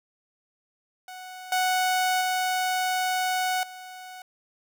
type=tone with level steps; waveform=sawtooth; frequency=740 Hz; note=F#5; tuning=in tune; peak=-35 / -18 / -20 / -36 dBFS; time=1.08-4.22 s; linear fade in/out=2 ms; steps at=1.52 / 2.21 / 3.63 s; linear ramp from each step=2 ms; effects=none